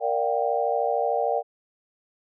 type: chord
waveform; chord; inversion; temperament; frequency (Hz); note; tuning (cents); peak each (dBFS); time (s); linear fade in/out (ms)
sine; G minor seventh; first; equal with one note detuned; 466.2 / 587.3 / 710.7 / 784; Bb4 / D5 / F5 / G5; 0 / 0 / +30 / 0; -27; 0-1.43; 50
effects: none